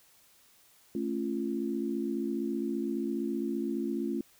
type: chord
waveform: sine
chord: A augmented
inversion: none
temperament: just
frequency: 220 / 275 / 343.8 Hz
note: A3 / C#4 / E#4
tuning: 0 / -14 / -27 cents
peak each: -34 dBFS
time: 0.95-4.21 s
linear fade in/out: 2 ms
effects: white hiss -62 dBFS RMS until 4.39 s